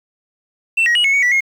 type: tone with pitch steps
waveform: sine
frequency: 2687 / 1895 / 2908 / 2193 / 2236 / 1960 / 2152 Hz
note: E7 / A#6 / F#7 / C#7 / C#7 / B6 / C7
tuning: +33 / +28 / -31 / -19 / +14 / -14 / +48 cents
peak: -9 dBFS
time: 0.77-1.407 s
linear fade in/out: 10 ms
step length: 91 ms
effects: tanh soft clip ceiling -10 dBFS + 7-bit